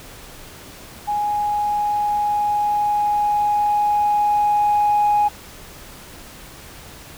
sine tone with level ramp, 831 Hz, G#5, 1 cent sharp, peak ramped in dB -18 to -12 dBFS, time 1.07-5.29 s, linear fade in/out 20 ms, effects tanh soft clip ceiling -10 dBFS + pink hiss -40 dBFS RMS until 7.17 s

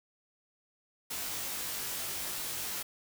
white noise with comb filter, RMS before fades -37 dBFS, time 1.1-2.83 s, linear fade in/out 10 ms, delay 20 ms, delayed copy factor +1, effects none

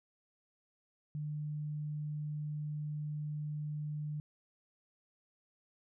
sine tone, 150 Hz, D3, 37 cents sharp, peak -36 dBFS, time 1.15-4.2 s, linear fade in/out 0 ms, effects none

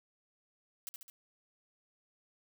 blue noise with echo, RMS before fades -42 dBFS, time 0.87-0.89 s, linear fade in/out 0 ms, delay 70 ms, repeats 3, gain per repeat -4 dB, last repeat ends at 1.1 s, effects none

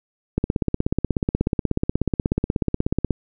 click train, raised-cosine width 3 ms, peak -6 dBFS, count 46, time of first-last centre 0.38-3.107 s, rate 16.5 Hz, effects none

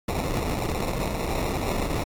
pink noise with sample-and-hold, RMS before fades -27 dBFS, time 0.08-2.04 s, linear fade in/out 5 ms, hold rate 1575 Hz, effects AAC 64 kbps

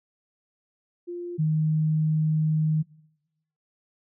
sine tone pair in turn, 349.7 / 155.77 Hz, F4 / D#3, +2 / +2 cents, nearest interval octave + major second, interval 1400 cents, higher first, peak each -31 / -20 dBFS, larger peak second, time 1.07-1.38 / 1.38-2.83 s, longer second, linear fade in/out 20 ms, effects noise-tail reverb RT60 0.9 s tail -23 dB re dry

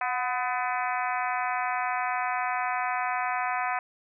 harmonic tone with a mistuned harmonic, 251.9 Hz, B3, 34 cents sharp, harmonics 3 / 4 / 5 / 6 / 7 / 8 / 9 / 10, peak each -30 / -32 / -34 / -36 / -37 / -38 / -39 / -40 dBFS, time 0.01-3.79 s, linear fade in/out 2 ms, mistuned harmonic 3, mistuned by -45 cents, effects none

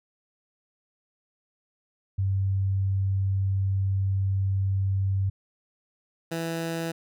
sine / 15% pulse tone pair in turn, 96.9 / 165.24 Hz, G2 / E3, -20 / +4 cents, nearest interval major sixth, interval 924 cents, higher second, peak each -22 dBFS, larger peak neither, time 2.18-5.3 / 6.31-6.92 s, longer first, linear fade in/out 10 ms, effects none

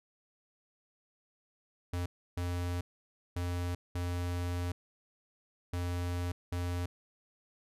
square tone bursts at uneven times, 88.2 Hz, F2, 18 cents sharp, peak -33 dBFS, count 6, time 1.93-2.06 / 2.37-2.81 / 3.36-3.75 / 3.95-4.72 / 5.73-6.32 / 6.52-6.86 s, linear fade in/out 5 ms, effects resampled to 32000 Hz

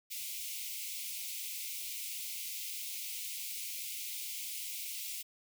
white high-pass noise, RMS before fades -41 dBFS, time 0.1-5.23 s, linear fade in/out 20 ms, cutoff 2100 Hz, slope 96 dB/octave, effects none

